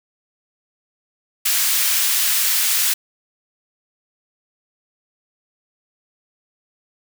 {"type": "high-pass noise", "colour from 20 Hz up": "white", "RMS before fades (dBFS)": -18, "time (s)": [1.45, 2.94], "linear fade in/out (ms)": 10, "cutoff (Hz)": 1600, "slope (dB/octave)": 12, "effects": []}